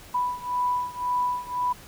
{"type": "beating tone pair", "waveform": "sine", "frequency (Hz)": [987.8, 989.7], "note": ["B5", "B5"], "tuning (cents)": [0, 3], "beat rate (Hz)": 1.9, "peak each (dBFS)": [-26, -28], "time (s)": [0.14, 1.73], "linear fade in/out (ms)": 10, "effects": ["pink hiss -47 dBFS RMS until 1.87 s"]}